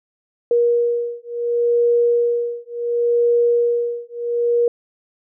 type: beating tone pair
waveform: sine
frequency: 474.8 / 475.5 Hz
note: A#4 / A#4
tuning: +32 / +34 cents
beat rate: 0.7 Hz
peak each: -18 dBFS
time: 0.51-4.68 s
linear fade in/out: 2 ms
effects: none